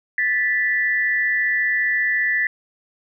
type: tone pair together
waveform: sine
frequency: 1757.3 / 1972 Hz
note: A6 / B6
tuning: -3 / -3 cents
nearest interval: major second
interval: 200 cents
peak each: -20 dBFS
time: 0.18-2.47 s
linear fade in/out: 2 ms
effects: none